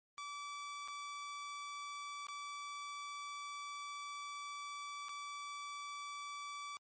sawtooth tone with dropouts, 1155 Hz, D6, 29 cents flat, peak -40 dBFS, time 0.18-6.77 s, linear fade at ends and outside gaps 0 ms, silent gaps 0.877-0.883 / 2.268-2.285 / 5.085-5.092 s, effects MP3 32 kbps

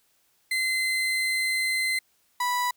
35% pulse tone pair in turn, 2060 / 984.3 Hz, C7 / B5, -28 / -6 cents, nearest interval octave + minor second, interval 1278 cents, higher first, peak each -22 dBFS, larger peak neither, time 0.51-1.99 / 2.4-2.71 s, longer first, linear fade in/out 5 ms, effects white hiss -67 dBFS RMS until 2.76 s

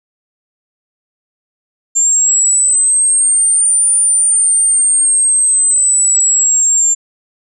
sine linear two-way sweep, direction up then down, 7300 to 9280 to 7300 Hz, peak -8 dBFS, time 1.95-6.95 s, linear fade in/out 20 ms, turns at 3.91 s, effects none

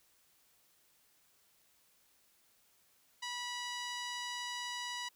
5% pulse tone with low-pass filter, 976 Hz, B5, 21 cents flat, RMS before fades -41 dBFS, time 3.22-5.09 s, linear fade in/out 10 ms, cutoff 4600 Hz, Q 0.67, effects white hiss -70 dBFS RMS until 5.15 s

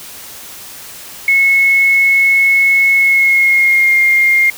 sine tone with pitch glide, 2189 to 2122 Hz, C#7 to C7, -22 to +24 cents, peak -7 dBFS, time 1.28-4.5 s, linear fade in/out 2 ms, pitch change -54 cents, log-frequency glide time 2.95-3.98 s, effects white hiss -32 dBFS RMS until 4.57 s

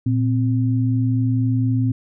sine tone pair together, 115.82 / 260 Hz, A#2 / C4, -11 / -11 cents, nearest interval octave + major second, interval 1400 cents, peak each -17 / -21 dBFS, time 0.06-1.92 s, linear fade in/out 5 ms, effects none

